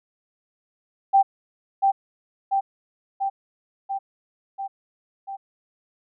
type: tone with echo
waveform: sine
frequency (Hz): 784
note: G5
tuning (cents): 0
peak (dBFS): -12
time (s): 1.13-1.23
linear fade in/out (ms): 20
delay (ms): 690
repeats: 6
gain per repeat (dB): -3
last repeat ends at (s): 5.37
effects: none